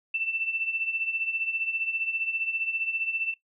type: tone with tremolo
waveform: sine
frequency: 2670 Hz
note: E7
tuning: 22 cents sharp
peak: -23 dBFS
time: 0.14-3.34 s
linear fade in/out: 5 ms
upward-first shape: triangle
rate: 15 Hz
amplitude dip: 75%
effects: noise-tail reverb RT60 0.1 s tail -17 dB re dry